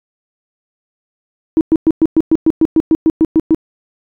sine tone bursts, 320 Hz, D#4, 49 cents sharp, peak -5 dBFS, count 14, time 1.57-3.546 s, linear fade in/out 0 ms, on 39 ms, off 110 ms, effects tanh soft clip ceiling -1 dBFS

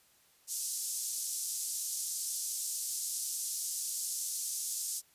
pink band-pass noise, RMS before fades -37 dBFS, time 0.47-5.02 s, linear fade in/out 50 ms, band 5900 to 12000 Hz, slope 24 dB/octave, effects white hiss -66 dBFS RMS until 5.14 s + resampled to 32000 Hz

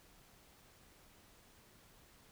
silence, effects pink hiss -64 dBFS RMS until 2.31 s

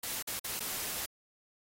white noise with dropouts, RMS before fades -37 dBFS, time 0.03-1.06 s, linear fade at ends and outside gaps 5 ms, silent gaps 0.226-0.272 / 0.395-0.442 / 0.596-0.603 s, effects AAC 48 kbps

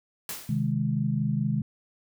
white noise with exponential decay, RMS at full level -32 dBFS, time 0.29-0.72 s, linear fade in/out 1 ms, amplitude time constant 92 ms
sine chord, Ab major, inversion first, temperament equal, 130.81 / 155.56 / 207.7 Hz, C3 / Eb3 / Ab3, 0 / 0 / 0 cents, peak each -28 dBFS, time 0.49-1.62 s, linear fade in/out 5 ms
effects none

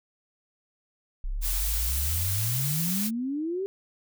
sine exponential sweep, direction up, 31.49 to 400 Hz, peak -27 dBFS, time 1.24-3.66 s, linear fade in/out 0 ms
blue noise, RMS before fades -30 dBFS, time 1.41-3.11 s, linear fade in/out 50 ms
effects none

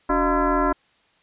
sine tone with frequency modulation, 370 Hz, F#4, in tune, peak -17 dBFS, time 0.09-0.73 s, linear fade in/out 10 ms, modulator 328 Hz, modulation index 3.2, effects white hiss -61 dBFS RMS until 1.22 s + resampled to 8000 Hz

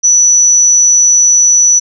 sine tone, 5930 Hz, F#8, 3 cents sharp, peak -4 dBFS, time 0.03-1.8 s, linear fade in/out 20 ms, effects none

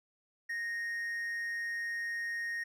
triangle tone with amplitude modulation, 1860 Hz, A#6, 4 cents flat, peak -31 dBFS, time 0.49-2.64 s, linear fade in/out 10 ms, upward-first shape sine, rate 196 Hz, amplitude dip 30%, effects none

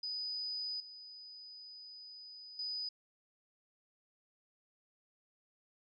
sine tone with level steps, 4978 Hz, D#8, in tune, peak -37 / -49 / -37 dBFS, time 0.03-2.89 s, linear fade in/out 5 ms, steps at 0.8 / 2.59 s, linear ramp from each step 2 ms, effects none

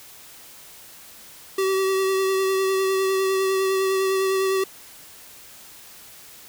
square tone with vibrato, 383.4 Hz, G4, 38 cents flat, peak -20 dBFS, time 1.58-4.64 s, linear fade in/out 5 ms, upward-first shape triangle, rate 9.9 Hz, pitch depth 21 cents each way, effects white hiss -45 dBFS RMS until 6.48 s

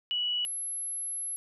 sine tone pair in turn, 2940 / 11100 Hz, F#7 / F9, -12 / -12 cents, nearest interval octave + major seventh, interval 2300 cents, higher second, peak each -27 / -32 dBFS, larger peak first, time 0.11-0.45 / 0.45-1.36 s, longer second, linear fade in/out 0 ms, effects none

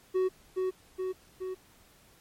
triangle tone with echo, 372.9 Hz, F#4, 14 cents sharp, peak -22 dBFS, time 0.14-0.29 s, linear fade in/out 20 ms, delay 420 ms, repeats 3, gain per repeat -3 dB, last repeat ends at 1.55 s, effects pink hiss -60 dBFS RMS until 2.2 s + MP3 64 kbps

